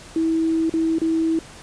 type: tone with dropouts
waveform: sine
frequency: 324.6 Hz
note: E4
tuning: 27 cents flat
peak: -17 dBFS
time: 0.16-1.39 s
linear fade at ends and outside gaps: 2 ms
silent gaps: 0.696-0.738 / 0.985-1.016 s
effects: pink hiss -42 dBFS RMS until 1.62 s + resampled to 22050 Hz